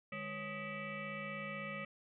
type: tone with frequency modulation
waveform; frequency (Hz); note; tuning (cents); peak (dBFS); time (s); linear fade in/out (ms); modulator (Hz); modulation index
sine; 1253; D#6; +12; -40; 0.12-1.85; 5; 350; 3.8
effects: none